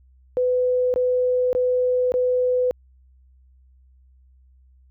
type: tone bursts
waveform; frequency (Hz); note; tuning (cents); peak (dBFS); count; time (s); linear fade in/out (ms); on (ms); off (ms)
sine; 501; B4; +25; -17; 4; 0.37-2.71; 0; 570; 20
effects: added 64 Hz sine -51 dBFS peak until 4.9 s